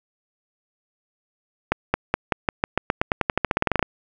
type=accelerating click train; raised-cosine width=0.5 ms; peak=-3 dBFS; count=22; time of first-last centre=1.72-3.827 s; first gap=220 ms; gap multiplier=0.91; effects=none